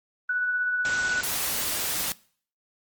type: tone with tremolo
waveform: sine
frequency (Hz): 1480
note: F#6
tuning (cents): 0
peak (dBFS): -22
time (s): 0.29-1.21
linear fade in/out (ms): 5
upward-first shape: triangle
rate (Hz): 16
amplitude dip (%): 35
type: noise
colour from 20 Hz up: white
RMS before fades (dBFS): -28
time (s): 0.85-2.12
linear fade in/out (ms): 0
effects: noise-tail reverb RT60 0.5 s tail -22 dB re dry + Opus 24 kbps